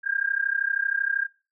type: tone with amplitude modulation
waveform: sine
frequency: 1607 Hz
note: G6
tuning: 43 cents sharp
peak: -19 dBFS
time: 0.03-1.28 s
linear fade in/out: 50 ms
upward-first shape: sine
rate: 32.8 Hz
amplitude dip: 95%
effects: noise-tail reverb RT60 0.3 s tail -17 dB re dry